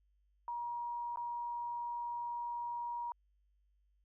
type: tone with dropouts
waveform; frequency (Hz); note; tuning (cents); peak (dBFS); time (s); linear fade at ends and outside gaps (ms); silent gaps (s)
sine; 952; A#5; +36; -37; 0.48-3.12; 1; 1.159-1.172
effects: added 50 Hz sine -70 dBFS peak until 4.04 s